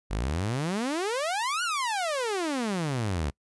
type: exponential two-way sweep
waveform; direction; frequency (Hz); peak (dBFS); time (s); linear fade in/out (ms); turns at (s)
sawtooth; up then down; 46.25 to 1480 to 66.8; -23; 0.1-3.31; 20; 1.63
effects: noise-tail reverb RT60 0.1 s tail -25 dB re dry + resampled to 24000 Hz